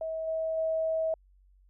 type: tone with level steps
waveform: sine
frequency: 643 Hz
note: E5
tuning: 43 cents flat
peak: -31 / -28 / -26 dBFS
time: 0.01-1.14 s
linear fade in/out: 2 ms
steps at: 0.27 / 0.57 s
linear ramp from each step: 10 ms
effects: added 47 Hz sine -58 dBFS peak until 1.69 s